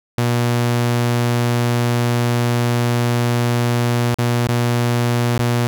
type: tone with dropouts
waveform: sawtooth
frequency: 120 Hz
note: B2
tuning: 49 cents flat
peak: -11 dBFS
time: 0.18-5.67 s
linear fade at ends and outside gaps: 0 ms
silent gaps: 4.143-4.186 / 4.472-4.487 / 5.38-5.393 s
effects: none